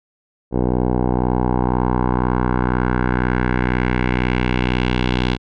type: tone with low-pass filter sweep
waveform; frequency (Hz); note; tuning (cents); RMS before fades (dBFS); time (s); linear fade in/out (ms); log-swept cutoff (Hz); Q
10% pulse; 62; B1; +7; -18; 0.51-5.38; 50; 590 to 3500; 2.2
effects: none